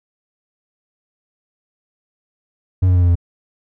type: tone with pitch steps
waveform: triangle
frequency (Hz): 92.5 / 90.86 / 89.25 / 87.66 / 86.11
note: F#2 / F#2 / F2 / F2 / F2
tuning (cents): 0 / -31 / +38 / +7 / -24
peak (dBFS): -8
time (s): 2.82-3.155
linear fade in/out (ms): 10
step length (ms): 67
effects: none